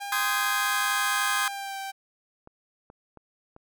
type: tone with pitch glide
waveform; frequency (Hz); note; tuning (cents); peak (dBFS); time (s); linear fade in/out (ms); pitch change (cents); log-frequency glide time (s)
sawtooth; 804 to 780.2; G5 to G5; +44 to -8; -29; 0-1.92; 20; -52; 1.39-1.79
type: chord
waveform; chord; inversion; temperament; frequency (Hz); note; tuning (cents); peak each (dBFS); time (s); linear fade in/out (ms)
sawtooth; Ab major seventh; first; just; 1038.3 / 1245.9 / 1557.4 / 1661.2; C6 / Eb6 / G6 / Ab6; -14 / +2 / -12 / 0; -26; 0.12-1.48; 2
type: clicks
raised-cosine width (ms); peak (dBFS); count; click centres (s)
1; -33; 4; 2.474 / 2.901 / 3.173 / 3.564
effects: none